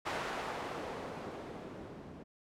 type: noise with low-pass filter sweep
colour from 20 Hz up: blue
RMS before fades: -42 dBFS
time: 0.05-2.24 s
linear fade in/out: 20 ms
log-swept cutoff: 1100 to 250 Hz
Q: 0.78
effects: none